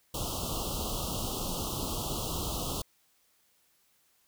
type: band-stop noise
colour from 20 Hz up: pink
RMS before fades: -34 dBFS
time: 0.14-2.82 s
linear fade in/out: 5 ms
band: 1300 to 2800 Hz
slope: 96 dB/octave
effects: white hiss -69 dBFS RMS until 4.27 s